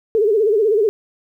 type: tone with vibrato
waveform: sine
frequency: 426.1 Hz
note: G#4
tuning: 44 cents sharp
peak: -12 dBFS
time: 0.15-0.89 s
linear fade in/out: 0 ms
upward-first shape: sine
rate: 16 Hz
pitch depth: 120 cents each way
effects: 9-bit